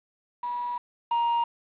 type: tone pair in turn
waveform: sine / triangle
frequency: 970 / 939.1 Hz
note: B5 / A#5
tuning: -31 / +13 cents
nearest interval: minor second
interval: 56 cents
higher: first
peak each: -28 / -20 dBFS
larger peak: second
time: 0.43-0.78 / 1.11-1.44 s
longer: first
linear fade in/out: 5 ms
effects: resampled to 8000 Hz + 8-bit